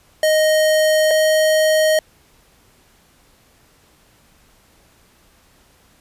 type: tone pair in turn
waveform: square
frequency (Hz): 622.3 / 624.8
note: D#5 / D#5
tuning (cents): 0 / +7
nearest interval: unison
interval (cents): 7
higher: second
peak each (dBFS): -13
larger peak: neither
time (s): 0.23-1.11 / 1.11-1.99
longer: neither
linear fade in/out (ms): 2
effects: pink hiss -54 dBFS RMS until 6 s + resampled to 32000 Hz